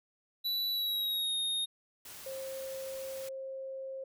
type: tone with pitch glide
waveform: square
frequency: 3951 to 3708 Hz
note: B7 to A#7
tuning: 0 to -10 cents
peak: -31 dBFS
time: 0.44-1.66 s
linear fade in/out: 20 ms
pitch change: -110 cents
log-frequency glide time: 0.71-1.36 s
type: noise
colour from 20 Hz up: white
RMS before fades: -48 dBFS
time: 2.05-3.29 s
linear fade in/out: 5 ms
type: tone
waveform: sine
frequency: 533 Hz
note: C5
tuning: 32 cents sharp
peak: -38 dBFS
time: 2.26-4.04 s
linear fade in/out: 5 ms
effects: none